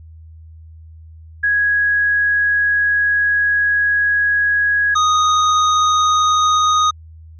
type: tone pair in turn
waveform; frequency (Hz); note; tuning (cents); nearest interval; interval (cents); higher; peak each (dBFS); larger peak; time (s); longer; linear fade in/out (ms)
sine / square; 1661.2 / 1244.5; G#6 / D#6; 0 / 0; perfect fourth; 500; first; -12; neither; 1.43-4.95 / 4.95-6.91; first; 10
effects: added 80 Hz sine -36 dBFS peak until 7.39 s + MP3 32 kbps